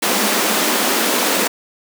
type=high-pass noise; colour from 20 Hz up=pink; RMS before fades=-17 dBFS; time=0.02-1.48 s; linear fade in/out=10 ms; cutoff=190 Hz; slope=96 dB/octave; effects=none